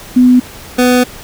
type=tone pair in turn; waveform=sine / 25% pulse; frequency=250.2 / 249 Hz; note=B3 / B3; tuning=+23 / +14 cents; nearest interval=unison; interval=9 cents; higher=first; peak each=-3 dBFS; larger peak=neither; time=0.16-0.4 / 0.78-1.04 s; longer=second; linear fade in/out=10 ms; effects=pink hiss -32 dBFS RMS until 1.23 s